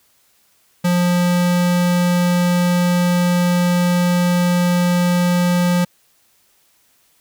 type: tone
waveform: square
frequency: 176.8 Hz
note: F3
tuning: 22 cents sharp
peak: -14 dBFS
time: 0.84-5.85 s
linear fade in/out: 10 ms
effects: white hiss -58 dBFS RMS until 7.2 s